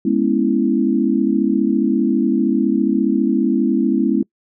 sine chord, C# minor seventh, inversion second, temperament equal with one note detuned, 207.7 / 242.1 / 277.2 / 329.6 Hz, G#3 / B3 / C#4 / E4, 0 / -34 / 0 / 0 cents, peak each -19 dBFS, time 0.05-4.23 s, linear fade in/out 5 ms, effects noise-tail reverb RT60 0.1 s tail -24 dB re dry

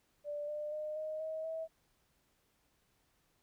sine tone with pitch steps, 587.3 / 598.6 / 610.1 / 621.9 / 633.8 / 646 Hz, D5 / D5 / D#5 / D#5 / D#5 / E5, 0 / +33 / -34 / -1 / +32 / -35 cents, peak -37 dBFS, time 0.24-1.68 s, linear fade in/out 50 ms, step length 240 ms, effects pink hiss -75 dBFS RMS until 3.42 s

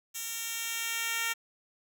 10% pulse tone with high-pass filter sweep, 459.8 Hz, A#4, 24 cents flat, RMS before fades -34 dBFS, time 0.14-1.34 s, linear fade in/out 20 ms, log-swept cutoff 5400 to 1700 Hz, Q 0.72, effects 9-bit

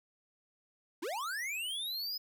square linear sweep, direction up, 277.2 to 5100 Hz, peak -36 dBFS, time 1.02-2.18 s, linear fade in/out 10 ms, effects none

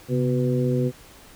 harmonic tone with a mistuned harmonic, 124.2 Hz, B2, 10 cents sharp, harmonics 1 / 2 / 3 / 4, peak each -22 / -25 / -27 / -28 dBFS, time 0.08-0.92 s, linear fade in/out 50 ms, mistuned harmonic 1, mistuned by +120 cents, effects pink hiss -48 dBFS RMS until 1.35 s

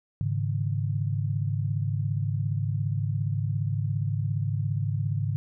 sine chord, Ab suspended fourth, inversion none, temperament just, 103.83 / 138.43 / 155.74 Hz, Ab2 / Db3 / Eb3, 0 / -2 / +2 cents, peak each -27 / -29 / -33 dBFS, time 0.21-5.36 s, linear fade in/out 0 ms, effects none

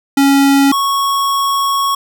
square tone pair in turn, 277.2 / 1105.6 Hz, C#4 / C#6, 0 / -5 cents, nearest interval 2 octaves, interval 2395 cents, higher second, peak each -8 / -13 dBFS, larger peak first, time 0.17-0.72 / 0.72-1.95 s, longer second, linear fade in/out 5 ms, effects none

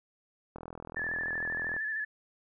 click train, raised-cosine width 1 ms, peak -28 dBFS, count 51, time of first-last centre 0.56-1.765 s, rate 41.5 Hz
sine tone with vibrato, 1740 Hz, A6, 20 cents flat, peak -31 dBFS, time 0.96-2.05 s, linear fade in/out 10 ms, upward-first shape square, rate 13 Hz, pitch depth 34 cents each way
effects none

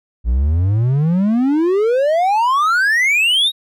triangle exponential sweep, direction up, 55.3 to 3842 Hz, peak -10 dBFS, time 0.24-3.52 s, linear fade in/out 50 ms, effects none

